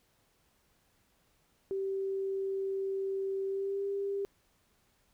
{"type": "tone with pitch glide", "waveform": "sine", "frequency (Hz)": [388, 397.5], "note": ["G4", "G4"], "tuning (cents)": [-18, 24], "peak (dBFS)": -31, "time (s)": [1.71, 4.25], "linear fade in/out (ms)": 0, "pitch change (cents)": 42, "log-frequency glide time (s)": [3.46, 3.85], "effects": ["pink hiss -71 dBFS RMS until 5.13 s"]}